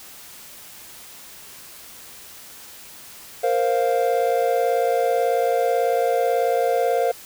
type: chord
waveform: triangle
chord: Bb suspended second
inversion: none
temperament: just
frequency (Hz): 466.2 / 524.4 / 699.2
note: Bb4 / C5 / F5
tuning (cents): 0 / +4 / +2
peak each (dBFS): -20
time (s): 3.43-7.12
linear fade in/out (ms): 10
effects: white hiss -42 dBFS RMS until 7.25 s